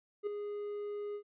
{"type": "tone with ADSR envelope", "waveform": "triangle", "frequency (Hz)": 412.8, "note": "G#4", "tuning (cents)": -10, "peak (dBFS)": -28, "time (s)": [0.23, 1.23], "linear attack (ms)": 39, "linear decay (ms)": 5, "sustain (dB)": -7, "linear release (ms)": 80, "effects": ["resampled to 8000 Hz"]}